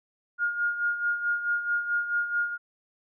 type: tone with tremolo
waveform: sine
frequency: 1422 Hz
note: F6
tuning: 31 cents sharp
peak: -22 dBFS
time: 0.38-2.58 s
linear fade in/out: 50 ms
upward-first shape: sine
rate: 4.6 Hz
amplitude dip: 65%
effects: none